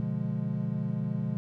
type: chord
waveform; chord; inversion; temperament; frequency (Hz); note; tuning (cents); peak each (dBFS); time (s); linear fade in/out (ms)
triangle; B diminished seventh; none; equal; 123.47 / 146.83 / 174.61 / 207.7; B2 / D3 / F3 / Ab3; 0 / 0 / 0 / 0; -32; 0-1.37; 0
effects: none

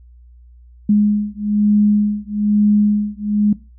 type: beating tone pair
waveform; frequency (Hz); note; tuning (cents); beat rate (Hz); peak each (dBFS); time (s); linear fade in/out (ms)
sine; 207.7 / 208.8; G#3 / G#3; 0 / +10; 1.1; -15; 0.89-3.53; 5
effects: noise-tail reverb RT60 0.3 s tail -20 dB re dry + added 60 Hz sine -41 dBFS peak until 3.78 s

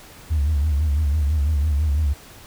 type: tone with vibrato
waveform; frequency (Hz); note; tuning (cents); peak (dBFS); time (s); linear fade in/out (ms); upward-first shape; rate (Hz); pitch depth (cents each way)
sine; 74.3; D2; +21; -15; 0.3-2.14; 20; sine; 6; 110
effects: tanh soft clip ceiling -14 dBFS + pink hiss -44 dBFS RMS until 2.46 s

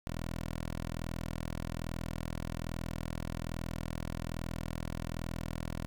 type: tone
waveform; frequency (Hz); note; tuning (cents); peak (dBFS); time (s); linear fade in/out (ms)
10% pulse; 41.2; E1; 0; -28; 0.07-5.86; 0
effects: none

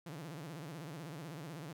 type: tone with vibrato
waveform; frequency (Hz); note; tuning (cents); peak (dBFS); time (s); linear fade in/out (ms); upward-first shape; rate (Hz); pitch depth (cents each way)
sawtooth; 155.56; D#3; 0; -40; 0.06-1.73; 5; sine; 16; 210
effects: none

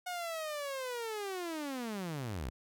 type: linear sweep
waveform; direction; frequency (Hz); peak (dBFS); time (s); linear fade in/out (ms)
sawtooth; down; 730 to 53; -33; 0.06-2.5; 10
effects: none

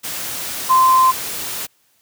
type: tone in noise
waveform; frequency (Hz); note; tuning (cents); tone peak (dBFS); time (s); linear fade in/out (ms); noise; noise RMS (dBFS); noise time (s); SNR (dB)
sine; 1038; C6; -14; -9; 0.69-1.12; 20; white; -26; 0.03-1.67; +14
effects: white hiss -60 dBFS RMS until 2.01 s + high-pass 60 Hz 12 dB/octave

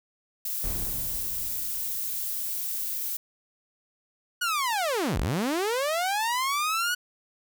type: noise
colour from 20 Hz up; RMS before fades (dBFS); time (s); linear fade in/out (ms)
violet; -31; 0.45-3.17; 5
type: noise with exponential decay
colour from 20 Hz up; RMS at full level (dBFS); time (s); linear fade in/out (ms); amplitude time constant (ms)
brown; -32; 0.64-2.76; 0; 460
type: linear two-way sweep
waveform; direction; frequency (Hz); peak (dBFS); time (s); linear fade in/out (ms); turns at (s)
sawtooth; down then up; 1480 to 31.1 to 1480; -21; 4.41-6.95; 10; 5.19
effects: none

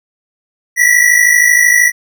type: tone pair together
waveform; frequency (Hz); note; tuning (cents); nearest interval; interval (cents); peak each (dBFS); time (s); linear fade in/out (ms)
square; 1922 / 1974.9; B6 / B6; -48 / -1; unison; 47; -10; 0.76-1.92; 50
effects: none

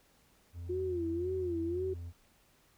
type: tone with pitch glide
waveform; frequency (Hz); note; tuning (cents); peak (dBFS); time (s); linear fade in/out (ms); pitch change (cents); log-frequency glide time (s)
triangle; 86.2 to 85.56; F2 to F2; -22 to -35; -38; 0.53-2.13; 50; -13; 1.82-2
type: tone with vibrato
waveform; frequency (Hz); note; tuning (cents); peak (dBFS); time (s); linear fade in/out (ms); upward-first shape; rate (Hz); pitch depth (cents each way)
sine; 353; F4; +19; -32; 0.69-1.94; 10; sine; 1.9; 120
effects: pink hiss -67 dBFS RMS until 2.77 s

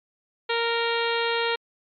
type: harmonic tone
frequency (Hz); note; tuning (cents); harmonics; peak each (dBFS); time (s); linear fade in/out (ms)
464.8; A#4; -5; 1 / 2 / 3 / 4 / 5 / 6 / 7 / 8 / 9; -26 / -29 / -31 / -32 / -33 / -34 / -34 / -35 / -36; 0.49-1.56; 10
effects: MP3 96 kbps

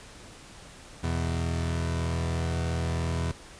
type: tone pair together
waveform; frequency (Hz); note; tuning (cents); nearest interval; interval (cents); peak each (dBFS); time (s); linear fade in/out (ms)
30% pulse; 83.06 / 124.7; E2 / B2; +14 / +17; perfect fifth; 703; -25 / -30; 1.03-3.32; 10
effects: pink hiss -48 dBFS RMS until 3.59 s + resampled to 22050 Hz

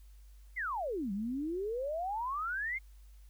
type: exponential two-way sweep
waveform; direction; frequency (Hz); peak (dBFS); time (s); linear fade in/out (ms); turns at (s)
sine; down then up; 2178 to 189.7 to 2178; -33; 0.56-2.79; 20; 1.12
effects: added 50 Hz sine -52 dBFS peak until 3.29 s + white hiss -70 dBFS RMS until 3.29 s

